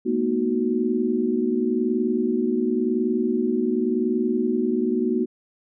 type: chord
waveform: sine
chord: B dominant seventh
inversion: third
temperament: equal with one note detuned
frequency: 220 / 240.9 / 311.1 / 370 Hz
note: A3 / B3 / D#4 / F#4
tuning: 0 / -43 / 0 / 0 cents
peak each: -28 / -23 / -28 / -24 dBFS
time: 0.05-5.26 s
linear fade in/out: 20 ms
effects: none